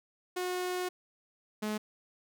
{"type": "tone pair in turn", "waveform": "sawtooth", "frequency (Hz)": [362.9, 213], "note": ["F#4", "G#3"], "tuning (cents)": [-34, 44], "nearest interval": "major sixth", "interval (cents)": 922, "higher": "first", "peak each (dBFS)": -28, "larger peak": "neither", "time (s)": [[0.36, 0.89], [1.62, 1.78]], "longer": "first", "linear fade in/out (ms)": 10, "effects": []}